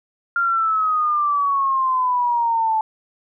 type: exponential sweep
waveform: sine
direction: down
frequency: 1399 to 870 Hz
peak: -16 dBFS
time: 0.36-2.81 s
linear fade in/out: 2 ms
effects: none